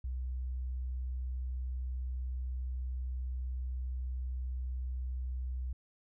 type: tone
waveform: sine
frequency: 63.2 Hz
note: B1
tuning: 41 cents sharp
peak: -34 dBFS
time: 0.04-5.73 s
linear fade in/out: 5 ms
effects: none